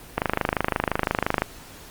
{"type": "click train", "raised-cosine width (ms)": 0.5, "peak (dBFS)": -5, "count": 33, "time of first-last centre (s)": [0.18, 1.42], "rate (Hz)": 25.8, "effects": ["pink hiss -44 dBFS RMS until 1.9 s", "Opus 32 kbps"]}